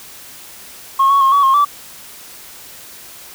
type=tone with pitch steps; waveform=sine; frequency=1083 / 1113 / 1075 / 1132 / 1073 / 1157 Hz; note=C#6 / C#6 / C6 / C#6 / C6 / D6; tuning=-41 / +7 / +47 / +36 / +43 / -26 cents; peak=-7 dBFS; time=0.99-1.65 s; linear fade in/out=10 ms; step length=110 ms; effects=tanh soft clip ceiling -6 dBFS + white hiss -37 dBFS RMS until 3.34 s